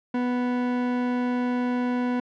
40% pulse tone, 246.9 Hz, B3, in tune, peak -22 dBFS, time 0.14-2.2 s, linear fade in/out 5 ms, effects low-pass 2000 Hz 12 dB/octave

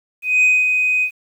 sine tone with ADSR envelope, 2504 Hz, D#7, 10 cents sharp, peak -7 dBFS, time 0.22-1.11 s, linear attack 210 ms, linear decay 220 ms, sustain -6 dB, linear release 81 ms, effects tanh soft clip ceiling -9 dBFS + 8-bit

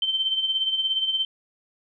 sine tone with tremolo, 3105 Hz, G7, 17 cents flat, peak -19 dBFS, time 0.02-1.25 s, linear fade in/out 2 ms, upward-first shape sine, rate 17 Hz, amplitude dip 60%, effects none

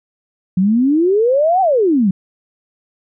sine exponential two-way sweep, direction up then down, 177.9 to 784 to 177.9 Hz, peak -10 dBFS, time 0.57-2.11 s, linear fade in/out 5 ms, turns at 1.61 s, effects none

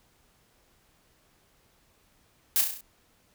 blue noise with echo, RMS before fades -23 dBFS, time 2.56-2.61 s, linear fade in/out 0 ms, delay 33 ms, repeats 6, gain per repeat -4 dB, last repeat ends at 2.808 s, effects pink hiss -65 dBFS RMS until 3.34 s

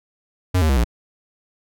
square tone with pitch steps, 91.4 / 78.65 / 67.69 / 58.25 Hz, F#2 / D#2 / C#2 / A#1, -21 / +19 / -41 / -1 cents, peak -15 dBFS, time 0.54-0.844 s, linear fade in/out 10 ms, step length 76 ms, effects none

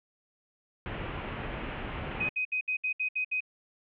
pink low-pass noise, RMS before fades -37 dBFS, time 0.86-2.29 s, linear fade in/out 0 ms, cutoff 3000 Hz, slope 48 dB/octave
sine tone bursts, 2511 Hz, D#7, 15 cents sharp, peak -27 dBFS, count 8, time 2.2-3.406 s, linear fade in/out 10 ms, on 93 ms, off 66 ms
effects none

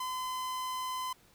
45% pulse tone, 1021 Hz, C6, 43 cents flat, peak -34 dBFS, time 0-1.13 s, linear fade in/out 5 ms, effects pink hiss -63 dBFS RMS until 1.34 s

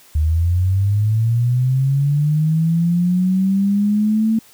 sine linear sweep, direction up, 74.7 to 224.5 Hz, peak -13 dBFS, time 0.15-4.39 s, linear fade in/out 5 ms, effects white hiss -48 dBFS RMS until 4.53 s

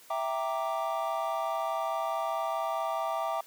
triangle chord, E half-diminished seventh, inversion none, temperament equal, 659.3 / 784 / 932.3 / 1174.7 Hz, E5 / G5 / Bb5 / D6, 0 / 0 / 0 / 0 cents, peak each -31 / -33 / -35 / -33 dBFS, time 0.1-3.41 s, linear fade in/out 5 ms, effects white hiss -55 dBFS RMS until 3.46 s + high-pass 200 Hz 12 dB/octave

